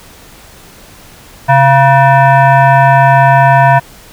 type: tone with frequency modulation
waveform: sine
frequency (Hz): 134.9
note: C#3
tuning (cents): -47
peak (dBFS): -3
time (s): 1.48-3.8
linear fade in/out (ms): 20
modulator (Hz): 824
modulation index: 1.5
effects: pink hiss -37 dBFS RMS until 4.12 s